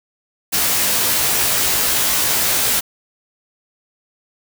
white noise with comb filter, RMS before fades -17 dBFS, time 0.52-2.81 s, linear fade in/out 20 ms, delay 16 ms, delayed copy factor +0.85, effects none

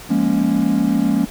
triangle chord, Bb minor seventh, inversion second, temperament equal with one note detuned, 174.61 / 207.7 / 235.4 / 277.2 Hz, F3 / Ab3 / Bb3 / Db4, 0 / 0 / +17 / 0 cents, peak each -21 / -17 / -17 / -17 dBFS, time 0.09-1.26 s, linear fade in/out 20 ms, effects pink hiss -37 dBFS RMS until 1.3 s

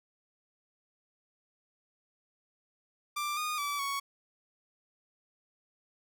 sawtooth tone with pitch steps, 1181 / 1227 / 1154 / 1114 Hz, D6 / D#6 / D6 / C#6, +9 / -25 / -31 / +8 cents, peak -28 dBFS, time 3.16-4 s, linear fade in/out 10 ms, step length 210 ms, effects none

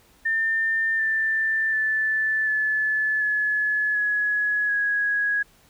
sine tone with pitch steps, 1800 / 1776.2 / 1752.8 / 1729.7 / 1706.8 / 1684.3 / 1662.1 Hz, A6 / A6 / A6 / A6 / G#6 / G#6 / G#6, +39 / +16 / -7 / -30 / +47 / +24 / +1 cents, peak -20 dBFS, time 0.25-5.43 s, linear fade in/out 10 ms, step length 740 ms, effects pink hiss -57 dBFS RMS until 5.69 s

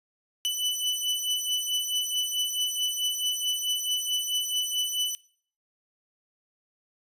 sawtooth beating tone pair, 2984 / 2988.6 Hz, F#7 / F#7, +14 / +17 cents, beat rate 4.6 Hz, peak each -28 / -25 dBFS, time 0.45-5.15 s, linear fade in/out 0 ms, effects noise-tail reverb RT60 0.5 s tail -21 dB re dry + resampled to 32000 Hz

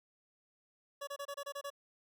25% pulse tone bursts, 566 Hz, C#5, 36 cents sharp, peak -36 dBFS, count 8, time 1.01-1.703 s, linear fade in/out 10 ms, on 63 ms, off 27 ms, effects none

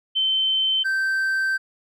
sine / triangle tone pair in turn, 3086 / 1556.4 Hz, G7 / G6, -28 / -13 cents, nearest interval octave, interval 1185 cents, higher first, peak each -18 dBFS, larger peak neither, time 0.15-0.84 / 0.84-1.58 s, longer second, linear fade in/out 20 ms, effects none

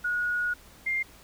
sine tone pair in turn, 1451 / 2108 Hz, F#6 / C7, -34 / +12 cents, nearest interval tritone, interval 646 cents, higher second, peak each -25 dBFS, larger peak neither, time 0.04-0.54 / 0.86-1.03 s, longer first, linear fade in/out 10 ms, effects added 60 Hz sine -59 dBFS peak until 1.23 s + pink hiss -53 dBFS RMS until 1.23 s

